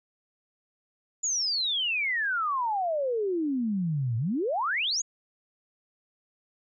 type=exponential two-way sweep; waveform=sine; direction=down then up; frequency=7040 to 109.5 to 7040 Hz; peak=-25 dBFS; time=1.23-5.02 s; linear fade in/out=10 ms; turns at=4.17 s; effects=none